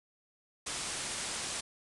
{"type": "low-pass noise", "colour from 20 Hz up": "white", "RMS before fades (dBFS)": -38, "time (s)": [0.66, 1.61], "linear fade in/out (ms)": 10, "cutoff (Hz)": 10000, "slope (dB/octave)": 96, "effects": []}